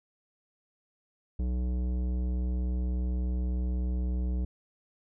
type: tone with tanh clipping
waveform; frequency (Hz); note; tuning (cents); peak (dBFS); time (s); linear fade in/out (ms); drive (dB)
sine; 61.74; B1; 0; -29; 1.39-4.45; 5; 14
effects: none